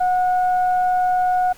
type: tone with frequency modulation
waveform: sine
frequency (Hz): 731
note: F#5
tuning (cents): -21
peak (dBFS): -15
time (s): 0-1.53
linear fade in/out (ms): 10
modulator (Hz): 725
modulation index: 0.31
effects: pink hiss -47 dBFS RMS until 1.57 s